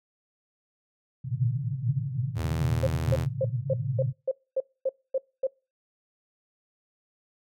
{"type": "band-pass noise", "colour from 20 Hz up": "pink", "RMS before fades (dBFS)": -29, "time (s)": [1.24, 4.13], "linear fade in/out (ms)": 10, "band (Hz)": [110, 150], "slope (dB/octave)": 96}
{"type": "tone with vibrato", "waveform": "sawtooth", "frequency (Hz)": 80.7, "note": "E2", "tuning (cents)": -36, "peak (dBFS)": -25, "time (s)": [2.35, 3.27], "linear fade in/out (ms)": 50, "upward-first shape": "square", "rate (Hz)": 12, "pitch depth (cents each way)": 11}
{"type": "tone bursts", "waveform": "sine", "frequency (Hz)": 530, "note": "C5", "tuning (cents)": 22, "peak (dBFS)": -22, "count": 10, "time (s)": [2.83, 5.47], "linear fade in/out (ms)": 5, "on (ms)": 39, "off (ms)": 250}
{"effects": ["noise-tail reverb RT60 0.3 s tail -25 dB re dry"]}